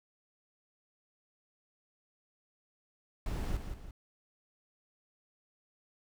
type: noise with echo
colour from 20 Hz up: brown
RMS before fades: -34 dBFS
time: 3.26-3.57 s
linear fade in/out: 2 ms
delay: 170 ms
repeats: 2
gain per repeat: -7 dB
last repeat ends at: 3.91 s
effects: none